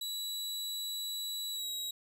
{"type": "tone with pitch glide", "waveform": "sawtooth", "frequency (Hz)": [3925, 3842], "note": ["B7", "B7"], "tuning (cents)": [-11, -48], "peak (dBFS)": -33, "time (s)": [0.01, 1.91], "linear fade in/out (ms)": 5, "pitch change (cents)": -37, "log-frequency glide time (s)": [1.52, 1.7], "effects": []}